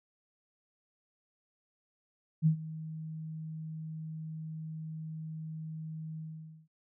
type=tone with ADSR envelope; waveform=sine; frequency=158.2 Hz; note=D#3; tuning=29 cents sharp; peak=-20 dBFS; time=2.42-6.68 s; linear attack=43 ms; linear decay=96 ms; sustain=-18 dB; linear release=500 ms; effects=none